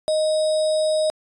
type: tone with sample-and-hold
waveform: sine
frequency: 622.3 Hz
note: D#5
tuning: in tune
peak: -17 dBFS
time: 0.08-1.1 s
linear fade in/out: 0 ms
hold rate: 4410 Hz
effects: resampled to 24000 Hz